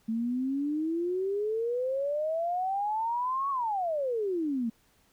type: exponential two-way sweep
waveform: sine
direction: up then down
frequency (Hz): 220 to 1127 to 220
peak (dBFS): -27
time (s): 0.08-4.7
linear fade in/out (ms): 10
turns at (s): 3.5
effects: pink hiss -66 dBFS RMS until 5.12 s